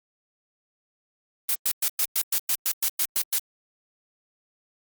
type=noise bursts; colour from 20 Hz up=blue; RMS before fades=-23 dBFS; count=12; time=1.49-3.384 s; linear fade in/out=0 ms; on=57 ms; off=110 ms; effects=Opus 24 kbps